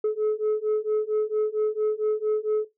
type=beating tone pair; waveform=sine; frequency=426.3 / 430.7 Hz; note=G#4 / A4; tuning=+45 / -37 cents; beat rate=4.4 Hz; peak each=-23 dBFS; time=0.04-2.65 s; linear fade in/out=5 ms; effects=noise-tail reverb RT60 0.2 s tail -17 dB re dry + tanh soft clip ceiling -19 dBFS